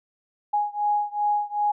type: beating tone pair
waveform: sine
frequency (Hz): 829 / 831.6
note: G#5 / G#5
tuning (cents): -3 / +2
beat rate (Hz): 2.6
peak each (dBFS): -24 / -25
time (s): 0.53-1.72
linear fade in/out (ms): 10
effects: none